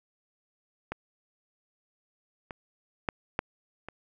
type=clicks; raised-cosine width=0.5 ms; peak=-18 / -23 / -12 / -11 / -24 dBFS; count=5; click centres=0.92 / 2.508 / 3.088 / 3.391 / 3.886 s; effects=none